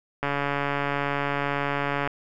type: click train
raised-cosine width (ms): 0.5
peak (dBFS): -11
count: 263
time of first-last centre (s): 0.23-2.075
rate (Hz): 142
effects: none